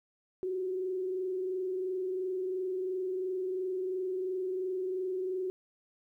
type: tone with frequency modulation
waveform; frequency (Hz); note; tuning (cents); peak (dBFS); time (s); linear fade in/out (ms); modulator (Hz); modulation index
sine; 371.9; F#4; +9; -31; 0.43-5.5; 0; 22.9; 0.42
effects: 12-bit